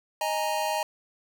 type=chord; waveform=square; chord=D# suspended fourth; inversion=none; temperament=equal; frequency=622.3 / 830.6 / 932.3 Hz; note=D#5 / G#5 / A#5; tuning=0 / 0 / 0 cents; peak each=-31 dBFS; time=0.21-0.83 s; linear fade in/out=2 ms
type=clicks; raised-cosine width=0.3 ms; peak=-36 dBFS; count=12; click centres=0.304 / 0.341 / 0.372 / 0.44 / 0.482 / 0.525 / 0.58 / 0.617 / 0.658 / 0.701 / 0.748 / 0.817 s
effects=none